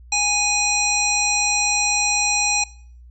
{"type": "harmonic tone", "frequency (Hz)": 828, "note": "G#5", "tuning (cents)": -5, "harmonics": [1, 3, 5, 7, 9], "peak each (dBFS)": [-25, -22, -25, -22, -23], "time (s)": [0.12, 2.64], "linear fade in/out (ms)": 5, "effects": ["noise-tail reverb RT60 0.5 s tail -21 dB re dry", "added 60 Hz sine -41 dBFS peak until 3.1 s"]}